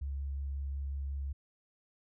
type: tone with vibrato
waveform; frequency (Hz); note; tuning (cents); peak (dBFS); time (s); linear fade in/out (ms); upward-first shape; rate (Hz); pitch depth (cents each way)
sine; 69.3; C#2; 0; -34; 0.01-1.33; 10; square; 5.5; 8
effects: none